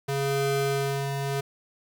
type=ring-modulated tone; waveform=30% pulse; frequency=277.2 Hz; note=C#4; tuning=in tune; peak=-19 dBFS; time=0.08-1.41 s; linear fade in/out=10 ms; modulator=139 Hz; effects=none